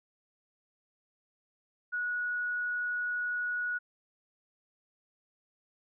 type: tone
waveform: sine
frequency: 1461 Hz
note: F#6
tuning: 22 cents flat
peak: -30 dBFS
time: 1.92-3.79 s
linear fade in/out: 20 ms
effects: none